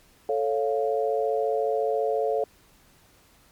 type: chord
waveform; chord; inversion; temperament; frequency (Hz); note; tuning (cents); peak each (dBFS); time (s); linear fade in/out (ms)
sine; A augmented; none; equal; 440 / 554.4 / 698.5; A4 / C#5 / E#5; 0 / 0 / 0; -25 / -27 / -28; 0.29-2.44; 2
effects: pink hiss -58 dBFS RMS until 3.51 s + MP3 96 kbps